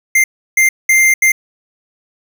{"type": "tone bursts at uneven times", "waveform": "square", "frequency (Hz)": 2097, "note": "C7", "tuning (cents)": 3, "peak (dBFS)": -8, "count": 4, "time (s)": [[0.15, 0.24], [0.57, 0.69], [0.89, 1.14], [1.22, 1.32]], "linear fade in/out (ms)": 5, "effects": []}